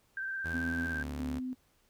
sine tone with vibrato, 1568 Hz, G6, in tune, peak -34 dBFS, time 0.17-1.03 s, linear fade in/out 2 ms, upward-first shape square, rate 18 Hz, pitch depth 23 cents each way
sawtooth tone with pitch glide, 82.4 to 72.57 Hz, E2 to D2, 0 to -20 cents, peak -34 dBFS, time 0.44-1.4 s, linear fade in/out 20 ms, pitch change -220 cents, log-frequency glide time 0.9-1 s
sine tone with tremolo, 255.4 Hz, C4, 42 cents flat, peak -34 dBFS, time 0.53-1.55 s, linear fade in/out 20 ms, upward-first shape square, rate 1.5 Hz, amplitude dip 55%
effects pink hiss -70 dBFS RMS until 1.89 s

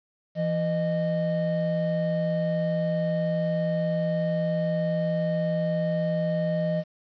triangle tone pair together, 167.7 / 615.5 Hz, E3 / D#5, +30 / -19 cents, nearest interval octave + major seventh, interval 2251 cents, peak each -24 / -24 dBFS, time 0.35-6.84 s, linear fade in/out 50 ms, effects resampled to 11025 Hz + 9-bit

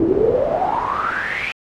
brown noise with band-pass filter sweep, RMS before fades -19 dBFS, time 0-1.52 s, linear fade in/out 2 ms, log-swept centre 320 to 2500 Hz, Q 9.5, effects AAC 48 kbps

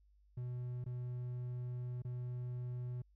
triangle tone with dropouts, 123.47 Hz, B2, in tune, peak -37 dBFS, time 0.37-3.02 s, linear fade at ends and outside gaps 5 ms, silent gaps 0.842-0.861 / 2.021-2.048 s, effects added 50 Hz sine -65 dBFS peak until 3.15 s

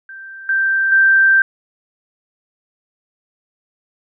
sine tone with level steps, 1568 Hz, G6, in tune, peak -31 / -13 / -8 dBFS, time 0.09-1.42 s, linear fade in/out 2 ms, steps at 0.49 / 0.92 s, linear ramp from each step 2 ms, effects none

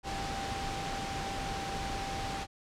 sine tone in noise, 786 Hz, G5, 4 cents sharp, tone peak -38 dBFS, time 0.03-2.47 s, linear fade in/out 50 ms, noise pink, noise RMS -37 dBFS, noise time 0.03-2.47 s, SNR -4 dB, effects low-pass 6000 Hz 12 dB/octave

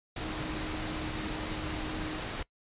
sine tone in noise, 310.7 Hz, D#4, 2 cents flat, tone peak -39 dBFS, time 0.2-2.2 s, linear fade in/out 5 ms, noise pink, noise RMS -36 dBFS, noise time 0.16-2.43 s, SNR -6 dB, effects noise-tail reverb RT60 0.1 s tail -22 dB re dry + resampled to 8000 Hz

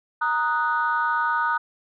sine chord, D# minor, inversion second, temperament equal, 932.3 / 1244.5 / 1480 Hz, A#5 / D#6 / F#6, 0 / 0 / 0 cents, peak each -24 dBFS, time 0.21-1.58 s, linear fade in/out 10 ms, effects tanh soft clip ceiling -12 dBFS

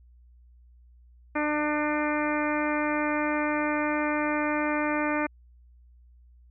harmonic tone, 299.5 Hz, D4, 34 cents sharp, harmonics 1 / 2 / 3 / 4 / 5 / 6 / 7 / 8, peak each -28 / -31 / -33 / -34 / -35 / -36 / -36 / -37 dBFS, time 1.35-5.27 s, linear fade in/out 10 ms, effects added 60 Hz sine -52 dBFS peak until 6.5 s

